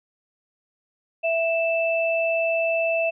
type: tone pair together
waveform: sine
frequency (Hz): 660 / 2642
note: E5 / E7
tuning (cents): +2 / +3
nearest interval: 2 octaves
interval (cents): 2401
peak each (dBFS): -21 / -25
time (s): 1.23-3.11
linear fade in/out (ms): 20
effects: none